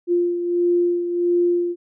sine beating tone pair, 349.2 / 350.7 Hz, F4 / F4, 0 / +7 cents, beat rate 1.5 Hz, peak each -17 / -25 dBFS, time 0.07-1.76 s, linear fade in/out 50 ms, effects none

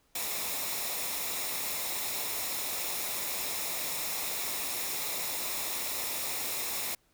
white noise with comb filter, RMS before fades -34 dBFS, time 0.15-6.95 s, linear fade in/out 5 ms, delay 0.65 ms, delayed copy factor -0.5, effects pink hiss -69 dBFS RMS until 7.13 s

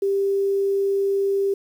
sine tone with quantisation, 394.8 Hz, G4, 12 cents sharp, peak -18 dBFS, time 0.02-1.54 s, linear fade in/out 5 ms, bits 8, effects none

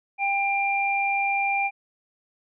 sine tone pair together, 795 / 2382 Hz, G5 / D7, +24 / +24 cents, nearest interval octave + perfect fifth, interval 1900 cents, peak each -24 dBFS, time 0.18-1.71 s, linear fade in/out 50 ms, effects none

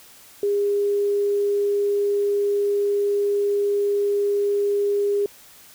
sine tone, 406.3 Hz, G#4, 38 cents flat, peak -18 dBFS, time 0.43-5.26 s, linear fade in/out 2 ms, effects white hiss -48 dBFS RMS until 5.74 s

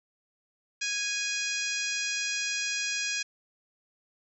harmonic tone, 827 Hz, G#5, 8 cents flat, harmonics 2 / 3 / 4 / 5 / 6 / 7 / 8 / 9, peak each -36 / -33 / -39 / -40 / -37 / -37 / -38 / -43 dBFS, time 0.81-3.23 s, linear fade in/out 10 ms, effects none

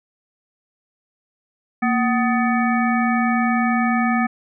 harmonic tone with a mistuned harmonic, 250.4 Hz, B3, 24 cents sharp, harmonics 1 / 3 / 5 / 7 / 9, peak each -18 / -23 / -25 / -26 / -28 dBFS, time 1.82-4.27 s, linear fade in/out 10 ms, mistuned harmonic 1, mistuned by -130 cents, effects none

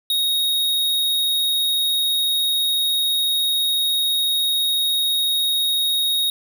square tone, 3754 Hz, A#7, 11 cents sharp, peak -18 dBFS, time 0.1-6.3 s, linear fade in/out 2 ms, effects none

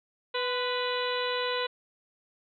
harmonic tone with a mistuned harmonic, 493.9 Hz, B4, in tune, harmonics 1 / 2 / 3 / 4 / 5 / 6 / 7 / 8, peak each -31 / -34 / -37 / -39 / -40 / -38 / -40 / -37 dBFS, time 0.34-1.67 s, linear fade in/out 10 ms, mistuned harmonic 2, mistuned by +43 cents, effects none

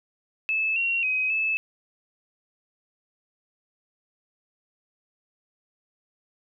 sine tone with pitch steps, 2610 / 2742 / 2525 / 2611 Hz, E7 / F7 / D#7 / E7, -18 / -32 / +25 / -17 cents, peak -22 dBFS, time 0.49-1.57 s, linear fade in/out 0 ms, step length 270 ms, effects none

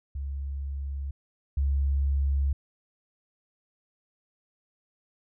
sine tone pair in turn, 69.3 / 69.3 Hz, C#2 / C#2, 0 / 0 cents, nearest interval unison, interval 0 cents, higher neither, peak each -30 / -22 dBFS, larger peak second, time 0.15-1.11 / 1.57-2.53 s, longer neither, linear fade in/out 5 ms, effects none

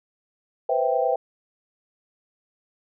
sine chord, C major seventh, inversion third, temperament equal, 493.9 / 523.3 / 659.3 / 784 Hz, B4 / C5 / E5 / G5, 0 / 0 / 0 / 0 cents, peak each -25 dBFS, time 0.69-1.16 s, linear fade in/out 5 ms, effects none

